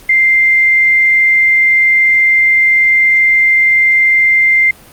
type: tone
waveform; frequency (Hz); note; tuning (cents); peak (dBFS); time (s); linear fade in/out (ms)
sine; 2093; C7; 0; -6; 0.09-4.71; 5
effects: pink hiss -39 dBFS RMS until 4.92 s + Opus 48 kbps